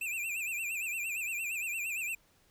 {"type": "tone with vibrato", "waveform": "square", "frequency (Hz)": 2542, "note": "D#7", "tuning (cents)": 36, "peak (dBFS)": -34, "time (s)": [0.01, 2.15], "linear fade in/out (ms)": 5, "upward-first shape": "sine", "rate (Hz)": 8.7, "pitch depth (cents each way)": 130, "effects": ["pink hiss -67 dBFS RMS until 2.5 s"]}